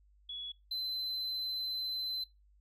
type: tone pair in turn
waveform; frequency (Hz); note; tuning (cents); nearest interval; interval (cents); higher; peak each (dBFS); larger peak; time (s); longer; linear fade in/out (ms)
sine / triangle; 3380 / 4057; G#7 / B7; +30 / +46; minor third; 316; second; -39 / -33; second; 0.29-0.52 / 0.71-2.24; second; 5
effects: noise-tail reverb RT60 0.2 s tail -19 dB re dry + added 50 Hz sine -62 dBFS peak until 2.6 s